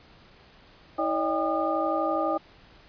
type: tone cluster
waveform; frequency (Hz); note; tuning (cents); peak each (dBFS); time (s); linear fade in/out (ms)
sine; 321.9 / 569 / 621 / 797 / 1217; E4 / C#5 / D#5 / G5 / D#6; -41 / +45 / -3 / +28 / -39; -30; 0.98-2.38; 10
effects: pink hiss -54 dBFS RMS until 2.88 s + resampled to 11025 Hz